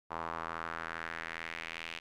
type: tone with band-pass filter sweep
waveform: sawtooth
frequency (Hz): 82.41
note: E2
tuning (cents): 0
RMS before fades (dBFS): -41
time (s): 0.1-2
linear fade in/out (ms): 20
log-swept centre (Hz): 1000 to 2700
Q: 2.5
effects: none